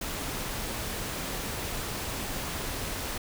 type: noise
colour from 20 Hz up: pink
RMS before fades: -34 dBFS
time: 0.01-3.18 s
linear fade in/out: 5 ms
effects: none